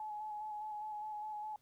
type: tone with vibrato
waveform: sine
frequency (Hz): 849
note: G#5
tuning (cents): +38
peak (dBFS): -40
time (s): 0-1.56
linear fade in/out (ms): 2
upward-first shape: square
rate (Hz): 4.9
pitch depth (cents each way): 19
effects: pink hiss -74 dBFS RMS until 1.61 s